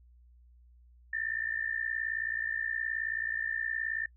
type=tone with amplitude modulation; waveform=sine; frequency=1791 Hz; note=A6; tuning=30 cents sharp; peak=-27 dBFS; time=1.13-4.06 s; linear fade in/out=5 ms; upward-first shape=sine; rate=58.9 Hz; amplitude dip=85%; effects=noise-tail reverb RT60 0.1 s tail -26 dB re dry + added 60 Hz sine -56 dBFS peak until 4.16 s